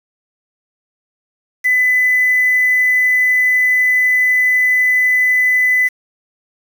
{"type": "tone with quantisation", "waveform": "sine", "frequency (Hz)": 2004, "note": "B6", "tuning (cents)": 25, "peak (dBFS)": -10, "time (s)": [1.64, 5.89], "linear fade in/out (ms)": 20, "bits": 5, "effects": []}